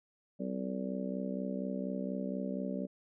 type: harmonic tone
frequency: 64.2 Hz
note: C2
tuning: 32 cents flat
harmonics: 3 / 4 / 5 / 6 / 7 / 8 / 9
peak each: -37 / -39 / -47 / -49 / -45 / -52 / -42 dBFS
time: 0.39-2.87 s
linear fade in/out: 20 ms
effects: none